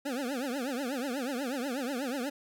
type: tone with vibrato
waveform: 25% pulse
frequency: 261.6 Hz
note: C4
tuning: in tune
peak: -28 dBFS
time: 0.05-2.3 s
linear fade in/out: 10 ms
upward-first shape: triangle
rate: 8.2 Hz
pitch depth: 230 cents each way
effects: none